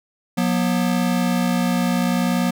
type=tone pair together; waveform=square; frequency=180.6 / 241.1 Hz; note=F#3 / B3; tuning=-42 / -41 cents; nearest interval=perfect fourth; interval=501 cents; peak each=-21 dBFS; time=0.37-2.51 s; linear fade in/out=10 ms; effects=none